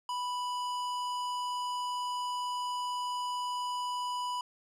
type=tone with hard clipping; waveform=triangle; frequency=987.8 Hz; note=B5; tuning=in tune; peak=-34 dBFS; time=0.09-4.41 s; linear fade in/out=2 ms; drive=18 dB; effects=none